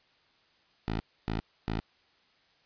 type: tone bursts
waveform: 10% pulse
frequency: 55 Hz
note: A1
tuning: in tune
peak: -22 dBFS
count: 3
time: 0.88-1.8 s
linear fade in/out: 0 ms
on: 120 ms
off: 280 ms
effects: white hiss -66 dBFS RMS until 2.65 s + resampled to 11025 Hz